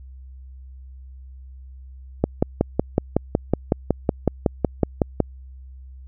click train, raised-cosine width 2 ms, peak -3 dBFS, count 17, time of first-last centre 2.24-5.203 s, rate 5.4 Hz, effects added 65 Hz sine -38 dBFS peak until 6.07 s

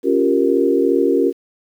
sine chord, G half-diminished seventh, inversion second, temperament equal, 277.2 / 349.2 / 392 / 466.2 Hz, Db4 / F4 / G4 / Bb4, 0 / 0 / 0 / 0 cents, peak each -18 dBFS, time 0.03-1.33 s, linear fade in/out 50 ms, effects 8-bit

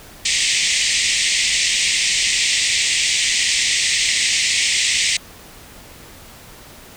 pink band-pass noise, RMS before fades -18 dBFS, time 0.25-5.17 s, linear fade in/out 5 ms, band 1900 to 8700 Hz, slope 96 dB/octave, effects pink hiss -41 dBFS RMS until 6.96 s

